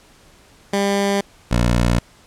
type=tone pair in turn; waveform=15% pulse; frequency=199.6 / 59.34 Hz; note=G3 / A#1; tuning=+32 / +31 cents; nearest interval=octave + major sixth; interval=2101 cents; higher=first; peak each=-10 / -8 dBFS; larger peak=second; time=0.73-1.21 / 1.51-1.99 s; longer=neither; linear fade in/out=5 ms; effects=pink hiss -50 dBFS RMS until 2.26 s + low-pass 10000 Hz 12 dB/octave